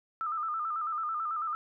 sine tone with vibrato, 1269 Hz, D#6, 34 cents sharp, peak -30 dBFS, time 0.21-1.55 s, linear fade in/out 0 ms, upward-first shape square, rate 9.1 Hz, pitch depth 71 cents each way, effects none

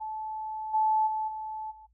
sine tone with level steps, 869 Hz, A5, 22 cents flat, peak -33 / -22 / -28 / -34 / -48 dBFS, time 0-1.87 s, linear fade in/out 20 ms, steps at 0.73 / 1.06 / 1.27 / 1.7 s, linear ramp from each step 20 ms, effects noise-tail reverb RT60 0.1 s tail -20 dB re dry + added 57 Hz sine -63 dBFS peak until 1.93 s

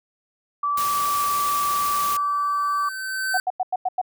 sine tone, 1158 Hz, D6, 25 cents flat, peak -20 dBFS, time 0.63-2.89 s, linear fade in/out 5 ms
white noise, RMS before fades -30 dBFS, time 0.77-2.17 s, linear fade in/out 5 ms
square tone with exponential growth, 1538 Hz, G6, 33 cents flat, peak -21 dBFS, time 1.42-3.4 s, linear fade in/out 1 ms, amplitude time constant 430 ms
sine tone bursts, 740 Hz, F#5, in tune, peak -19 dBFS, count 6, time 3.34-4.015 s, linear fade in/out 5 ms, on 35 ms, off 93 ms
effects none

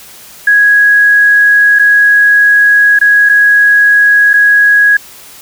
sine tone with dropouts, 1661.2 Hz, G#6, in tune, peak -3 dBFS, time 0.47-4.97 s, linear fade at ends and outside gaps 5 ms, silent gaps 1.789-1.794 / 2.99-3.012 / 3.291-3.295 / 4.333-4.338 s, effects white hiss -34 dBFS RMS until 5.41 s

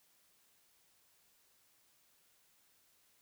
silence, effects white hiss -71 dBFS RMS until 3.21 s

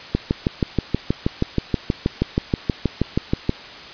click train, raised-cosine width 3 ms, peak -4 dBFS, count 22, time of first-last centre 0.15-3.494 s, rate 6.28 Hz, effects white hiss -37 dBFS RMS until 3.93 s + resampled to 11025 Hz

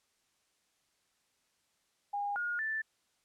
sine tone with pitch steps, 813 / 1431 / 1763 Hz, G#5 / F6 / A6, -37 / +42 / +3 cents, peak -32 dBFS, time 2.13-2.82 s, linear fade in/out 10 ms, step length 230 ms, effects white hiss -75 dBFS RMS until 3.24 s + low-pass 9000 Hz 12 dB/octave

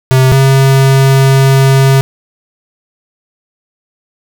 square tone pair in turn, 130.81 / 134.88 Hz, C3 / C#3, 0 / -47 cents, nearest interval minor second, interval 53 cents, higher second, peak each -5 dBFS, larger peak neither, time 0.11-0.32 / 0.32-2.01 s, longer second, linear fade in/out 0 ms, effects none

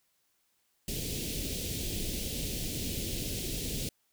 pink band-stop noise, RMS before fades -35 dBFS, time 0.88-3.89 s, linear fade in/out 2 ms, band 470 to 2800 Hz, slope 24 dB/octave, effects white hiss -74 dBFS RMS until 4.12 s

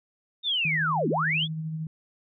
sine linear two-way sweep, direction down then up, 3716 to 194.8 to 3530 Hz, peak -23 dBFS, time 0.43-1.48 s, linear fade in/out 50 ms, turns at 1.09 s
sine tone with tremolo, 158.4 Hz, D#3, 31 cents sharp, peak -28 dBFS, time 0.65-1.87 s, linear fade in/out 2 ms, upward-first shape sine, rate 13 Hz, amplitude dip 30%
effects none

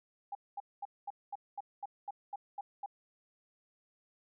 sine tone bursts, 807 Hz, G#5, 50 cents flat, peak -37 dBFS, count 11, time 0.32-2.861 s, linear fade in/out 5 ms, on 31 ms, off 220 ms, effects none

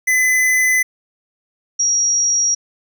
square / sine tone pair in turn, 2018 / 5683 Hz, B6 / F8, +37 / +29 cents, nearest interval octave + tritone, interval 1792 cents, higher second, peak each -13 dBFS, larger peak neither, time 0.07-0.83 / 1.79-2.55 s, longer neither, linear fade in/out 10 ms, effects none

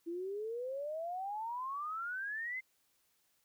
sine exponential sweep, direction up, 329.6 to 2100 Hz, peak -37 dBFS, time 0.06-2.61 s, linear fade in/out 20 ms, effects white hiss -75 dBFS RMS until 3.44 s

